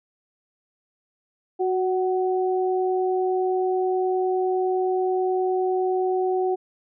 sine tone pair together, 370 / 748.4 Hz, F#4 / F#5, 0 / +20 cents, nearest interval octave, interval 1220 cents, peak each -21 / -26 dBFS, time 1.59-6.56 s, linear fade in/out 20 ms, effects none

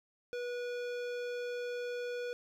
sine tone with hard clipping, 487 Hz, B4, 24 cents flat, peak -38 dBFS, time 0.33-2.33 s, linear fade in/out 0 ms, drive 16 dB, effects none

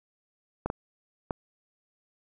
clicks, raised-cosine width 1 ms, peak -15 dBFS, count 3, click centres 0.66 / 0.701 / 1.308 s, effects none

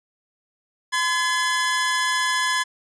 sawtooth tone pair together, 1022.9 / 1700 Hz, C6 / G#6, -39 / +40 cents, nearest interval major sixth, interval 879 cents, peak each -19 dBFS, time 0.92-2.64 s, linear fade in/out 20 ms, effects resampled to 22050 Hz

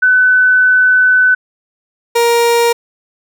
sine / 30% pulse tone pair in turn, 1505 / 470 Hz, F#6 / A#4, +29 / +14 cents, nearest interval octave + minor sixth, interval 2015 cents, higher first, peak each -6 dBFS, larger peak neither, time 0.02-1.35 / 2.15-2.73 s, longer first, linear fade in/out 10 ms, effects none

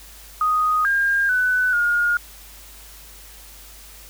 sine tone with pitch steps, 1245 / 1609 / 1498 / 1426 Hz, D#6 / G6 / F#6 / F6, +1 / +45 / +21 / +36 cents, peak -16 dBFS, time 0.41-2.17 s, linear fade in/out 2 ms, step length 440 ms, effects added 50 Hz sine -45 dBFS peak until 4.09 s + white hiss -44 dBFS RMS until 4.09 s

